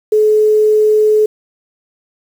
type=tone with quantisation; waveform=sine; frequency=428.1 Hz; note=A4; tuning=47 cents flat; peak=-7 dBFS; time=0.12-1.26 s; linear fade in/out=5 ms; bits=6; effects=none